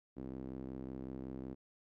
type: tone with band-pass filter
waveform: sawtooth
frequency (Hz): 65.41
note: C2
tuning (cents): 0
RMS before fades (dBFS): -45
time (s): 0.16-1.55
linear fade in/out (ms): 20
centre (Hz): 290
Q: 2
effects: none